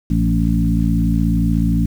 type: harmonic tone with a mistuned harmonic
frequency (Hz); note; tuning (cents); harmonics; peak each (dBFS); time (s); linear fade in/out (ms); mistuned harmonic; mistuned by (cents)
56.5; A1; +47; 1 / 2 / 3 / 4 / 5; -18 / -22 / -18 / -20 / -22; 0.1-1.86; 5; 4; -21
effects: 7-bit